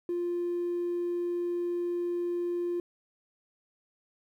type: tone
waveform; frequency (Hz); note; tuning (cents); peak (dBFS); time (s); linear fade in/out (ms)
triangle; 349.2; F4; 0; -25; 0.09-2.8; 2
effects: tanh soft clip ceiling -25 dBFS + 11-bit